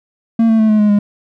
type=tone with pitch steps; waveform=triangle; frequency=227.7 / 223 / 218.4 / 213.9 / 209.5 / 205.2 Hz; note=A#3 / A3 / A3 / A3 / G#3 / G#3; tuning=-40 / +23 / -13 / -49 / +15 / -21 cents; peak=-6 dBFS; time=0.39-0.99 s; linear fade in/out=5 ms; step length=100 ms; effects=none